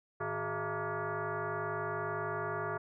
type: tone with frequency modulation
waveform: sine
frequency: 370 Hz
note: F#4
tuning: in tune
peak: -33 dBFS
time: 0.2-2.78 s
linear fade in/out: 10 ms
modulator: 263 Hz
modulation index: 4.5
effects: none